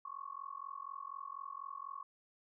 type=tone with amplitude modulation; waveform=sine; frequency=1105 Hz; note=C#6; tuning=6 cents flat; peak=-39 dBFS; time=0.05-2.03 s; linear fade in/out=5 ms; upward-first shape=sine; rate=44.1 Hz; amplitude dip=100%; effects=none